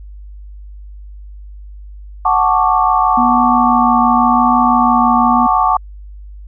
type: chord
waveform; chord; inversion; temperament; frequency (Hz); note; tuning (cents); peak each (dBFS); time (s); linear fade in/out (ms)
sine; D major seventh; first; equal; 740 / 880 / 1108.7 / 1174.7; F#5 / A5 / C#6 / D6; 0 / 0 / 0 / 0; -15; 2.25-5.77; 5
type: tone with vibrato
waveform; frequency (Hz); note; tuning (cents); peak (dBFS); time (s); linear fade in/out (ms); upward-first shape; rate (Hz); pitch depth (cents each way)
sine; 241.5; B3; -39; -14; 3.17-5.47; 10; triangle; 0.89; 19
effects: added 50 Hz sine -30 dBFS peak until 6.47 s